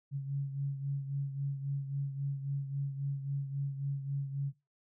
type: beating tone pair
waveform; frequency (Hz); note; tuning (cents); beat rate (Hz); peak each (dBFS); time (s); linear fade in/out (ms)
sine; 138.59 / 142.29; C#3 / C#3; 0 / +46; 3.7; -33 / -40; 0.11-4.53; 50
effects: noise-tail reverb RT60 0.2 s tail -18 dB re dry